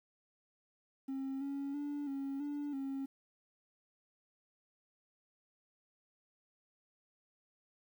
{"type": "tone with pitch steps", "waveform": "triangle", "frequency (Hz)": [269.1, 278.6, 289.6, 274.6, 290.2, 271.7], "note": ["C4", "C#4", "D4", "C#4", "D4", "C#4"], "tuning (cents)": [49, 9, -24, -16, -21, -35], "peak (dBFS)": -34, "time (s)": [1.08, 3.06], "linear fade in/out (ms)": 10, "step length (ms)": 330, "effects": ["tanh soft clip ceiling -31 dBFS", "11-bit"]}